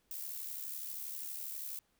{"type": "noise with amplitude modulation", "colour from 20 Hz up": "violet", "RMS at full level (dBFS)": -40, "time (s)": [0.11, 1.79], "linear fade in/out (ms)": 2, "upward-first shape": "sine", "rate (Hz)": 72.3, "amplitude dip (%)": 55, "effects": ["pink hiss -75 dBFS RMS until 1.99 s"]}